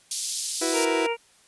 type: high-pass noise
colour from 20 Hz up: pink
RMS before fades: -28 dBFS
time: 0.11-0.85 s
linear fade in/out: 2 ms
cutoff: 4300 Hz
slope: 24 dB/octave
type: chord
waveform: 35% pulse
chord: E suspended second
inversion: none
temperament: just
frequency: 329.6 / 370.8 / 494.4 Hz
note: E4 / F#4 / B4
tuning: 0 / +4 / +2 cents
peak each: -25 / -29 / -29 dBFS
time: 0.61-1.07 s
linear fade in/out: 10 ms
type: harmonic tone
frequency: 466.2 Hz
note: A#4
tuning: in tune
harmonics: 1 / 2 / 3 / 4 / 5 / 6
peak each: -26 / -30 / -40 / -43 / -32 / -35 dBFS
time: 0.72-1.17 s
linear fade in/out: 50 ms
effects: white hiss -58 dBFS RMS until 1.47 s + resampled to 24000 Hz